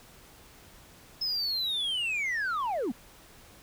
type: linear sweep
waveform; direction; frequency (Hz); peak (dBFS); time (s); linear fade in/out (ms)
sine; down; 5200 to 199; -25; 1.21-2.92; 10
effects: tanh soft clip ceiling -27 dBFS + pink hiss -54 dBFS RMS until 3.62 s